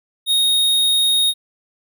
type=tone; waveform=square; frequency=3729 Hz; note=A#7; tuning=in tune; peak=-14 dBFS; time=0.26-1.34 s; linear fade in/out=50 ms; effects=none